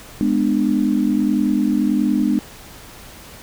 sine chord, G# diminished, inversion none, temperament just, 207.7 / 249.2 / 299 Hz, G#3 / B3 / D4, 0 / +16 / +31 cents, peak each -19 dBFS, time 0.21-2.39 s, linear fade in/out 0 ms, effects pink hiss -40 dBFS RMS until 3.42 s

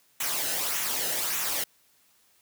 white noise with flanger, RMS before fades -29 dBFS, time 0.2-1.64 s, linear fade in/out 5 ms, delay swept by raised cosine 0.21 to 0.89 ms, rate 1.7 Hz, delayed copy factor -0.55, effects white hiss -64 dBFS RMS until 2.41 s + high-pass 60 Hz 12 dB/octave

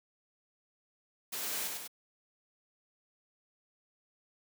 white noise with echo, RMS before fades -38 dBFS, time 1.32-1.68 s, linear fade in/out 10 ms, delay 99 ms, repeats 2, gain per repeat -3 dB, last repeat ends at 1.878 s, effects high-pass 200 Hz 12 dB/octave

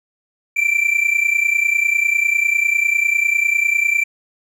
triangle tone pair together, 2330 / 2360 Hz, D7 / D7, -14 / +8 cents, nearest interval unison, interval 22 cents, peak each -16 / -15 dBFS, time 0.56-4.04 s, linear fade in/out 10 ms, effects none

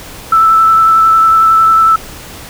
sine tone with vibrato, 1320 Hz, E6, 2 cents sharp, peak -4 dBFS, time 0.32-1.96 s, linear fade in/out 5 ms, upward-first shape sine, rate 11 Hz, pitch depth 13 cents each way, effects pink hiss -30 dBFS RMS until 2.49 s

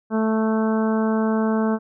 harmonic tone, 220 Hz, A3, in tune, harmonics 1 / 2 / 3 / 4 / 5 / 6 / 7, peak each -19 / -25 / -29 / -31 / -33 / -35 / -36 dBFS, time 0.1-1.79 s, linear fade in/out 50 ms, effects none

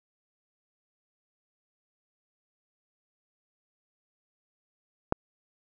click, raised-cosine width 1 ms, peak -9 dBFS, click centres 5.124 s, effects none

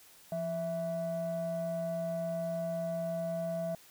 sine tone pair together, 171.2 / 658.4 Hz, F3 / E5, -34 / -2 cents, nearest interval octave + major seventh, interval 2332 cents, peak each -36 / -32 dBFS, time 0.32-3.75 s, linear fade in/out 2 ms, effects tanh soft clip ceiling -28 dBFS + white hiss -58 dBFS RMS until 3.9 s

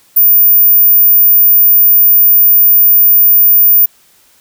sine tone, 14800 Hz, A#9, 14 cents flat, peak -3 dBFS, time 0.16-3.86 s, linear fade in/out 10 ms, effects white hiss -48 dBFS RMS until 4.4 s

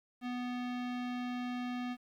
square tone with low-pass filter, 246.9 Hz, B3, in tune, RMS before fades -38 dBFS, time 0.21-1.97 s, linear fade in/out 50 ms, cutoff 3200 Hz, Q 1.2, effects 11-bit

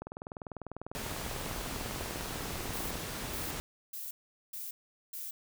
click train, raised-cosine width 1 ms, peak -26 dBFS, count 60, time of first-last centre 0.02-2.955 s, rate 20.1 Hz
pink noise, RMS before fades -39 dBFS, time 0.95-3.6 s, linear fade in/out 0 ms
violet noise bursts, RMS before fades -41 dBFS, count 5, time 2.73-5.31 s, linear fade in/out 5 ms, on 180 ms, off 420 ms
effects none

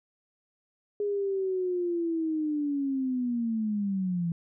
sine linear sweep, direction down, 414 to 165.9 Hz, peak -26 dBFS, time 1-4.32 s, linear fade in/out 2 ms, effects none

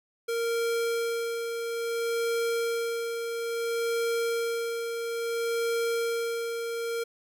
square tone with tremolo, 463.9 Hz, A#4, 8 cents flat, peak -26 dBFS, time 0.28-7.04 s, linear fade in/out 10 ms, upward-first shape sine, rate 0.59 Hz, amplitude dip 45%, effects none

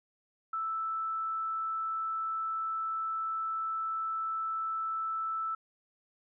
sine tone, 1318.5 Hz, E6, in tune, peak -31 dBFS, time 0.53-5.55 s, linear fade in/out 5 ms, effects none

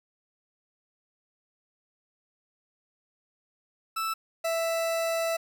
40% pulse tone pair in turn, 1318.5 / 660.7 Hz, E6 / E5, 0 / +4 cents, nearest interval octave, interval 1196 cents, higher first, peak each -27 / -25 dBFS, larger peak second, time 3.96-4.14 / 4.44-5.37 s, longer second, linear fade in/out 10 ms, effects 9-bit

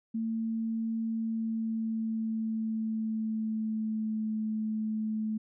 sine tone with pitch glide, 224.9 to 217.2 Hz, A3 to A3, +38 to -22 cents, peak -29 dBFS, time 0.14-5.38 s, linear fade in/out 10 ms, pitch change -60 cents, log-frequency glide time 1.2-4.35 s, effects none

